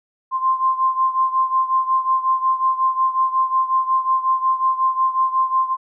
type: beating tone pair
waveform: sine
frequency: 1046.5 / 1052 Hz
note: C6 / C6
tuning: 0 / +9 cents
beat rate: 5.5 Hz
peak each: -17 / -21 dBFS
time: 0.31-5.77 s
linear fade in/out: 50 ms
effects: none